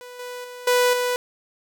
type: tone with level steps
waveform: sawtooth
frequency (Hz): 493.9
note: B4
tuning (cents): 0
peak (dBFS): -34 / -28 / -32 / -12 / -17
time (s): 0.01-1.16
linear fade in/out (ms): 0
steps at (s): 0.19 / 0.44 / 0.67 / 0.93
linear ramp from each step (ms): 5
effects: none